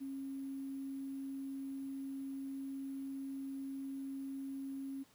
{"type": "tone with sample-and-hold", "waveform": "sine", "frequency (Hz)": 271.7, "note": "C#4", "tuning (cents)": -35, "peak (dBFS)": -40, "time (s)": [0, 5.04], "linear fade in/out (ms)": 20, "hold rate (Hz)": 11025, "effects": ["pink hiss -67 dBFS RMS until 5.14 s", "high-pass 100 Hz 12 dB/octave"]}